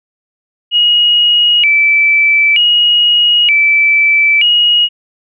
sine tone with vibrato, 2588 Hz, E7, 32 cents flat, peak -6 dBFS, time 0.71-4.89 s, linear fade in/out 50 ms, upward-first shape square, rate 0.54 Hz, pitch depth 190 cents each way, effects none

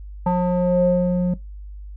square tone with low-pass filter sweep, 179 Hz, F3, 43 cents sharp, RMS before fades -18 dBFS, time 0.26-1.34 s, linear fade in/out 5 ms, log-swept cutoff 870 to 360 Hz, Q 4.9, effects noise-tail reverb RT60 0.2 s tail -20 dB re dry + added 50 Hz sine -33 dBFS peak until 1.96 s

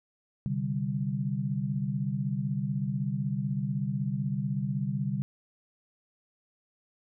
sine chord, C suspended second, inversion none, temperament equal, 130.81 / 146.83 / 196 Hz, C3 / D3 / G3, 0 / 0 / 0 cents, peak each -32 dBFS, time 0.46-5.22 s, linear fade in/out 0 ms, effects none

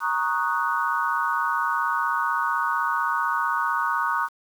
sine chord, D# minor seventh, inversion second, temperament equal, 932.3 / 1108.7 / 1244.5 / 1480 Hz, A#5 / C#6 / D#6 / F#6, 0 / 0 / 0 / 0 cents, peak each -27 dBFS, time 0-4.29 s, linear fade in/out 50 ms, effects 8-bit

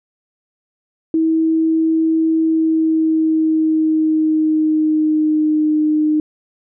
sine tone with pitch glide, 322 to 306 Hz, E4 to D#4, -41 to -29 cents, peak -12 dBFS, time 1.14-6.2 s, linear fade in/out 2 ms, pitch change -88 cents, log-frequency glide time 2.36-5.75 s, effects none

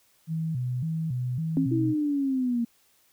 sine tone with vibrato, 142.1 Hz, C#3, 43 cents sharp, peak -26 dBFS, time 0.27-1.95 s, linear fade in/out 50 ms, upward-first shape square, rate 1.8 Hz, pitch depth 220 cents each way
sine tone with exponential decay, 270 Hz, C#4, 45 cents flat, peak -19 dBFS, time 1.57-2.13 s, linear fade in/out 1 ms, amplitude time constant 120 ms
sine linear sweep, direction down, 330.9 to 230.4 Hz, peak -23 dBFS, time 1.71-2.65 s, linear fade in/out 10 ms
effects white hiss -64 dBFS RMS until 3.12 s

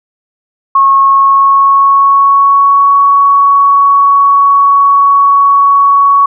sine tone with pitch glide, 1093 to 1119.2 Hz, C#6 to C#6, -25 to +16 cents, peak -3 dBFS, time 0.75-6.26 s, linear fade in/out 5 ms, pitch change +41 cents, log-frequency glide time 1-2.95 s, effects none

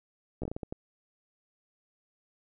slowing click train, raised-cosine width 2 ms, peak -22 dBFS, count 8, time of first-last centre 0.42-0.725 s, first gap 14 ms, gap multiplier 1.37, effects none

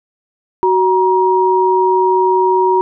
sine tone pair together, 373.4 / 947.7 Hz, F#4 / A#5, +16 / +28 cents, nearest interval octave + major third, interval 1612 cents, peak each -12 dBFS, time 0.63-2.81 s, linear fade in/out 0 ms, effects none

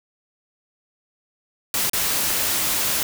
white noise with dropouts, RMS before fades -22 dBFS, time 1.74-3.03 s, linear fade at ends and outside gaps 1 ms, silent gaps 1.897-1.933 s, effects none

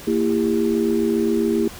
sine tone cluster, 230.6 / 333.4 / 400.8 Hz, A#3 / E4 / G4, -19 / +20 / +38 cents, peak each -21 dBFS, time 0.07-1.68 s, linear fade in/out 5 ms, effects pink hiss -38 dBFS RMS until 1.79 s

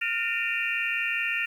sine tone cluster, 1409 / 1823 / 2367 / 2492 / 2758 Hz, F6 / A#6 / D7 / D#7 / F7, +15 / -39 / +13 / +2 / -22 cents, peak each -35 / -30 / -32 / -34 / -30 dBFS, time 0.01-1.46 s, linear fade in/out 10 ms, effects 9-bit

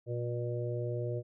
harmonic tone, 120 Hz, B2, 49 cents flat, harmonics 1 / 3 / 4 / 5, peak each -34 / -39 / -40 / -41 dBFS, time 0.06-1.23 s, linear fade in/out 50 ms, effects none

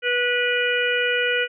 harmonic tone, 488.7 Hz, B4, 18 cents flat, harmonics 1 / 3 / 4 / 5 / 6, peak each -24 / -23 / -28 / -26 / -27 dBFS, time 0.02-1.48 s, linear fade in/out 50 ms, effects none

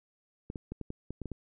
clicks, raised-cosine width 3 ms, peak -25 dBFS, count 9, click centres 0.501 / 0.558 / 0.72 / 0.813 / 0.904 / 1.106 / 1.217 / 1.257 / 1.317 s, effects none

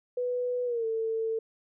sine tone with pitch glide, 493.9 to 447.7 Hz, B4 to A4, 0 to +30 cents, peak -27 dBFS, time 0.17-1.39 s, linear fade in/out 5 ms, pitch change -170 cents, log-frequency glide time 0.65-0.86 s, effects none

